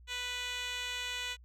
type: tone with band-pass filter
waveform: 10% pulse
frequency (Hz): 493.9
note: B4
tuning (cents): 0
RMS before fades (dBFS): -38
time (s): 0.07-1.37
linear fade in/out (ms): 50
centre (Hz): 3800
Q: 1.4
effects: added 60 Hz sine -53 dBFS peak until 1.44 s